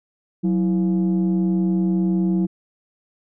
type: tone pair together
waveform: sine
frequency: 185.16 / 329.6 Hz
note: F#3 / E4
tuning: +2 / 0 cents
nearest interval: minor seventh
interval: 998 cents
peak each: -16 / -21 dBFS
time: 0.43-2.47 s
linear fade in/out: 20 ms
effects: tanh soft clip ceiling -13 dBFS